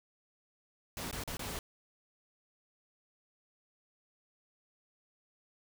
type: noise with dropouts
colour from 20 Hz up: pink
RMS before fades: -40 dBFS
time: 0.97-1.59 s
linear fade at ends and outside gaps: 1 ms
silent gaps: 1.112-1.127 / 1.237-1.276 / 1.37-1.393 s
effects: none